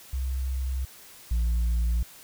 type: tone pair in turn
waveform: sine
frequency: 65.1 / 58 Hz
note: C2 / A#1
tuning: -8 / -8 cents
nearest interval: major second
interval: 200 cents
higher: first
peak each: -25 / -19 dBFS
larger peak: second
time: 0.13-0.85 / 1.31-2.03 s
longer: neither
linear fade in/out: 5 ms
effects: tanh soft clip ceiling -21 dBFS + white hiss -49 dBFS RMS until 2.23 s